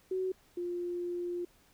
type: tone pair in turn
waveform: sine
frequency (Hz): 374 / 351.3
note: F#4 / F4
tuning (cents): +19 / +10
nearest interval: minor second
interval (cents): 109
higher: first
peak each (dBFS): -30 / -33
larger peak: first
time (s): 0.11-0.32 / 0.57-1.45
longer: second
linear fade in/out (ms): 5
effects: pink hiss -65 dBFS RMS until 1.73 s